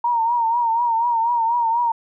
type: tone with vibrato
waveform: sine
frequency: 932.3 Hz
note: A#5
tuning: in tune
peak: -16 dBFS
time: 0.04-1.92 s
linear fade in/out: 5 ms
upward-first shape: triangle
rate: 4.1 Hz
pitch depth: 78 cents each way
effects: none